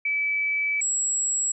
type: tone pair in turn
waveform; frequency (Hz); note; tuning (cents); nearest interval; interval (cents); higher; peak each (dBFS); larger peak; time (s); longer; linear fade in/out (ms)
sine; 2301 / 7717; D7 / B8; -36 / -41; octave + major sixth; 2095; second; -22; neither; 0.05-0.81 / 0.81-1.52; first; 5
effects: none